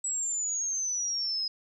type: exponential sweep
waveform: sine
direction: down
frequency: 7830 to 5050 Hz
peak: -28 dBFS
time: 0.04-1.48 s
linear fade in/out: 5 ms
effects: none